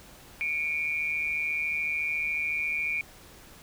sine tone pair together, 2246 / 2400 Hz, C#7 / D7, +22 / +37 cents, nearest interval minor second, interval 115 cents, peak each -32 / -28 dBFS, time 0.41-3.01 s, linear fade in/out 0 ms, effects pink hiss -51 dBFS RMS until 3.62 s

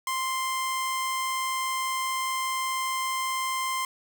sawtooth tone pair together, 1046.5 / 4186 Hz, C6 / C8, 0 / 0 cents, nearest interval 2 octaves, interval 2400 cents, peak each -23 / -33 dBFS, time 0.07-3.85 s, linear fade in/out 2 ms, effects none

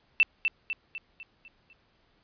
sine tone with echo, 2668 Hz, E7, 20 cents sharp, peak -16 dBFS, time 0.2-0.23 s, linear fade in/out 0 ms, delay 250 ms, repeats 6, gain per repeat -6 dB, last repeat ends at 1.73 s, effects pink hiss -67 dBFS RMS until 2.23 s + resampled to 11025 Hz

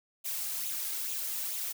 blue noise with flanger, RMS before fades -35 dBFS, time 0.24-1.73 s, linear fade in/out 20 ms, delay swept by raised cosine 0.28 to 2.48 ms, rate 2.3 Hz, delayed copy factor +0.55, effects none

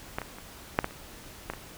clicks, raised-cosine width 0.5 ms, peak -14 / -20 / -28 / -6 / -14 / -30 / -16 / -22 dBFS, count 8, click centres 0.185 / 0.217 / 0.385 / 0.789 / 0.844 / 0.909 / 1.5 / 1.536 s, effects pink hiss -47 dBFS RMS until 1.77 s

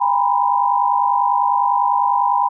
sine tone cluster, 809 / 959 / 1009 Hz, G#5 / A#5 / B5, -46 / +49 / +37 cents, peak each -18 dBFS, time 0-2.49 s, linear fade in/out 20 ms, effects none

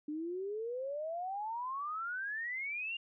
sine exponential sweep, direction up, 293.7 to 2834 Hz, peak -36 dBFS, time 0.08-2.97 s, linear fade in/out 5 ms, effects none

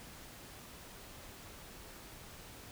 silence, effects pink hiss -52 dBFS RMS until 2.71 s

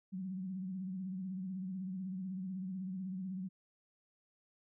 sine tone with vibrato, 187.3 Hz, F#3, 21 cents sharp, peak -38 dBFS, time 0.12-3.49 s, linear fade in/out 20 ms, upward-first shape sine, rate 16 Hz, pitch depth 69 cents each way, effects none

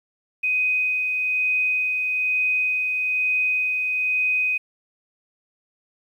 sine tone with tremolo, 2505 Hz, D#7, 11 cents sharp, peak -18 dBFS, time 0.43-4.58 s, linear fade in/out 10 ms, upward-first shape sine, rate 1.1 Hz, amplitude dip 30%, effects 9-bit

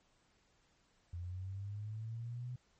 sine linear sweep, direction up, 85.4 to 125.9 Hz, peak -40 dBFS, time 1.13-2.56 s, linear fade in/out 5 ms, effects pink hiss -73 dBFS RMS until 2.79 s + MP3 32 kbps

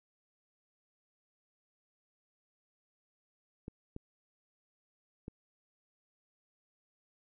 clicks, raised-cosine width 3 ms, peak -29 dBFS, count 3, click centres 3.681 / 3.964 / 5.281 s, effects none

